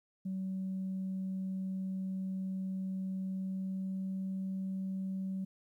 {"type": "tone with pitch glide", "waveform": "sine", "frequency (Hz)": [189.4, 190.5], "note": ["F#3", "G3"], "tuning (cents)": [41, -49], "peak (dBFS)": -33, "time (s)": [0.25, 5.45], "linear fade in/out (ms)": 10, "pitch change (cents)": 10, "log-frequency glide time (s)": [3.24, 4.28], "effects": ["tanh soft clip ceiling -31 dBFS", "12-bit"]}